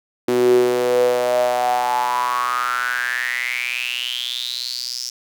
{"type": "tone with high-pass filter sweep", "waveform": "sawtooth", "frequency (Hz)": 123.4, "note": "B2", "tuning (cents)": -1, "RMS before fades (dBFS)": -20, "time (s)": [0.28, 5.1], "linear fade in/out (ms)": 5, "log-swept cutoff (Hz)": [320, 5500], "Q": 9, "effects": []}